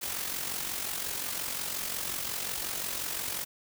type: noise with amplitude modulation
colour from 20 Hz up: white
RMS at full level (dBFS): -32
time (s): 0.01-3.45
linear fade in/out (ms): 20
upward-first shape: sine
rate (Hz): 45.6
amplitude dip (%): 55
effects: none